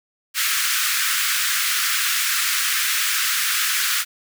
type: high-pass noise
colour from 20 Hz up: pink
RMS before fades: -21 dBFS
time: 0.34-4.05 s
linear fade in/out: 50 ms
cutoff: 1300 Hz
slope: 48 dB/octave
effects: none